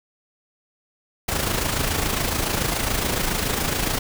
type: noise with amplitude modulation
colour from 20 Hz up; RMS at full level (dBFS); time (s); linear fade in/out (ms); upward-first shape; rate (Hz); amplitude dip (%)
pink; -21; 1.28-3.99; 10; sine; 27.1; 55
effects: none